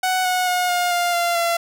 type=tone with pitch steps; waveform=sawtooth; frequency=743 / 732.3 / 721.8 / 711.5 / 701.3 / 691.2 / 681.3 Hz; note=F#5 / F#5 / F#5 / F5 / F5 / F5 / F5; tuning=+7 / -18 / -43 / +32 / +7 / -18 / -43 cents; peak=-14 dBFS; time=0.03-1.57 s; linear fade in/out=5 ms; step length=220 ms; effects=none

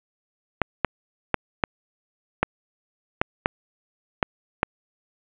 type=clicks; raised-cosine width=0.5 ms; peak=-3 dBFS; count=9; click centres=0.617 / 0.847 / 1.343 / 1.638 / 2.43 / 3.215 / 3.459 / 4.228 / 4.631 s; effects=resampled to 8000 Hz + 7-bit

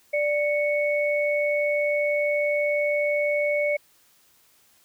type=tone pair together; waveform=sine; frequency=588.3 / 2217 Hz; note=D5 / C#7; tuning=+3 / 0 cents; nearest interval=octave + major seventh; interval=2297 cents; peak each=-22 / -26 dBFS; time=0.13-3.77 s; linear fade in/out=10 ms; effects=white hiss -60 dBFS RMS until 4.84 s

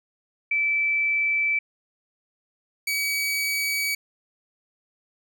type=tone pair in turn; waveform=sine / sawtooth; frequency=2319 / 2274 Hz; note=D7 / C#7; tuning=-22 / +44 cents; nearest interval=unison; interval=34 cents; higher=first; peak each=-20 dBFS; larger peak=neither; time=0.51-1.59 / 2.87-3.95 s; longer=neither; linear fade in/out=5 ms; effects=none

